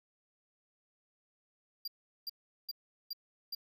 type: tone bursts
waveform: square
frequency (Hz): 4770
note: D8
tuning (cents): +26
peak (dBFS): -37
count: 5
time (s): 1.85-3.55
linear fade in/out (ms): 5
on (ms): 28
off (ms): 390
effects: none